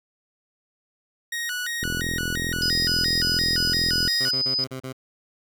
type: tone with vibrato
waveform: sawtooth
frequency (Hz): 1661.2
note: G#6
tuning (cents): 0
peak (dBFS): -23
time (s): 1.32-4.31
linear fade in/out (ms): 5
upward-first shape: square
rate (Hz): 2.9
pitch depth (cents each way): 210
type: click train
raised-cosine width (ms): 3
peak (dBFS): -17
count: 96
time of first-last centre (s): 1.83-4.076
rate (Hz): 42.3
type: tone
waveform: sine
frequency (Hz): 4998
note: D#8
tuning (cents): +7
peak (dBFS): -21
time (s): 2.62-4.64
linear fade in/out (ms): 0
type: tone bursts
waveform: 15% pulse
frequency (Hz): 130.81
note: C3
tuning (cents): 0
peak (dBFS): -25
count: 6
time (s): 4.2-4.928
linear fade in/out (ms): 10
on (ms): 93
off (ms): 34
effects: none

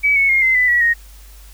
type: tone with pitch steps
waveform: sine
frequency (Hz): 2283 / 2208 / 2135 / 2065 / 1996.7 / 1930.9 / 1867.3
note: D7 / C#7 / C7 / C7 / B6 / B6 / A#6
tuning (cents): -50 / -7 / +34 / -23 / +18 / -40 / +2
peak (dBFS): -11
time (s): 0.03-0.94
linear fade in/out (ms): 20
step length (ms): 130
effects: added 50 Hz sine -38 dBFS peak until 1.53 s + white hiss -47 dBFS RMS until 1.53 s

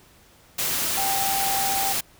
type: tone in noise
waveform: sine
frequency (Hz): 784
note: G5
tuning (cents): 0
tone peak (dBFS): -25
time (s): 0.97-1.93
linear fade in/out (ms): 10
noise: white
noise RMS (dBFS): -25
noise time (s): 0.58-2.01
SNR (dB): -3
effects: pink hiss -54 dBFS RMS until 2.19 s

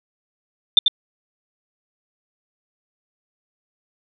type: tone with echo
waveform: sine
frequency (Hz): 3566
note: A7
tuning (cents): +22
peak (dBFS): -6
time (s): 0.77-0.79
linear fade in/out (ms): 2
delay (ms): 91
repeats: 1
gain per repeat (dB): -6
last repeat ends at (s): 0.881
effects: none

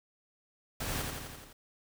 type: noise with echo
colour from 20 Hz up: pink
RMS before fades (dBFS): -36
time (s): 0.8-1.02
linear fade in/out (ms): 5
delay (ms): 85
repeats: 6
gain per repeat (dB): -3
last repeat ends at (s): 1.53
effects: none

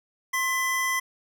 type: tone pair together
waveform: square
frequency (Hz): 1060.9 / 2004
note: C6 / B6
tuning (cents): +24 / +25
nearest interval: major seventh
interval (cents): 1101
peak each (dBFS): -29 / -26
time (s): 0.33-1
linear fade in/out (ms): 10
effects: none

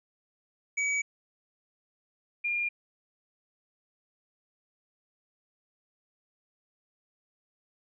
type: tone pair in turn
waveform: square / sine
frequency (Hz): 2274 / 2409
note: C#7 / D7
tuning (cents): +44 / +43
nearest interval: minor second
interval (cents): 99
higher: second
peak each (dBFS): -27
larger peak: neither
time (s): 0.77-1.02 / 2.44-2.69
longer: neither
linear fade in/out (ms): 10
effects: resampled to 22050 Hz

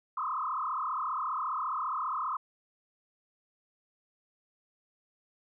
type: tone with frequency modulation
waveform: sine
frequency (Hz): 1153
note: D6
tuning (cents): -32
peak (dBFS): -30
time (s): 0.17-2.37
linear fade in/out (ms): 5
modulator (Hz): 34.8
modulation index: 4.2
effects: none

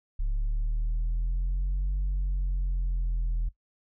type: exponential two-way sweep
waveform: sine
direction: up then down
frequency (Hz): 34.65 to 47.58 to 40.57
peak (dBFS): -22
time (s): 0.19-3.49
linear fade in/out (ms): 10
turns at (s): 1.95
effects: noise-tail reverb RT60 0.1 s tail -17 dB re dry + tanh soft clip ceiling -24 dBFS

